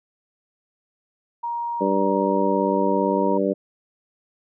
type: tone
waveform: sine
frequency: 942 Hz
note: A#5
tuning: 18 cents sharp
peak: -24 dBFS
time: 1.43-3.38 s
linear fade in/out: 10 ms
type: harmonic tone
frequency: 97.7 Hz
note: G2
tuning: 5 cents flat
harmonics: 2 / 3 / 4 / 5 / 6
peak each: -25 / -25 / -25 / -25 / -25 dBFS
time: 1.8-3.54 s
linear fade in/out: 20 ms
effects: none